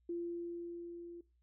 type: tone with level ramp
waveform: sine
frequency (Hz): 343.6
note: F4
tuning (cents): -28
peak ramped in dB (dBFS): -36 to -47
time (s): 0.09-1.21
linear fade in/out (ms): 5
effects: noise-tail reverb RT60 0.3 s tail -20 dB re dry + added 60 Hz sine -70 dBFS peak until 1.42 s